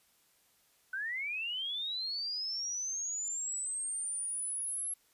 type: linear sweep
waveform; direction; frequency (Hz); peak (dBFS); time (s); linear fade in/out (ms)
sine; up; 1490 to 11175; -34; 0.93-4.94; 5
effects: white hiss -69 dBFS RMS until 5.13 s + resampled to 32000 Hz